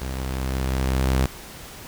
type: tone with level ramp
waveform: sawtooth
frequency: 65.41 Hz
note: C2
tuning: in tune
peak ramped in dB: -24 to -13 dBFS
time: 0.01-1.26 s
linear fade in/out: 5 ms
effects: pink hiss -40 dBFS RMS until 1.87 s